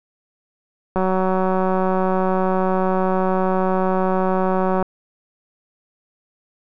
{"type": "click train", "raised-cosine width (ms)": 1, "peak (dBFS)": -7, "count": 724, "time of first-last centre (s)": [0.96, 4.826], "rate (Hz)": 187, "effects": []}